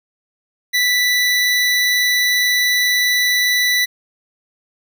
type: tone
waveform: 25% pulse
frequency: 1975.5 Hz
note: B6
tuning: in tune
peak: -10 dBFS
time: 0.73-3.86 s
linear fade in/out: 20 ms
effects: none